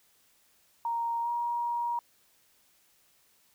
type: tone with pitch glide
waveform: sine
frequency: 932.3 to 948.6 Hz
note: A#5 to A#5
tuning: 0 to +30 cents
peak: -28 dBFS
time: 0.85-1.99 s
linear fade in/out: 2 ms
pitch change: +30 cents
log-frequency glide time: 1.22-1.29 s
effects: white hiss -66 dBFS RMS until 3.54 s